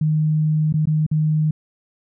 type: tone with dropouts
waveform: sine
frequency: 154.5 Hz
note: D#3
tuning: 12 cents flat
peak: -15 dBFS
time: 0.01-1.51 s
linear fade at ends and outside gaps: 5 ms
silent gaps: 0.726-0.739 / 0.856-0.871 / 1.065-1.113 s
effects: none